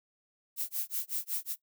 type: noise with tremolo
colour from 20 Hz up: violet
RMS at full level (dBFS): -32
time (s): 0.56-1.56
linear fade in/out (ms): 50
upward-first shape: sine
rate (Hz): 5.4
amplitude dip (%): 100
effects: noise-tail reverb RT60 0.1 s tail -18 dB re dry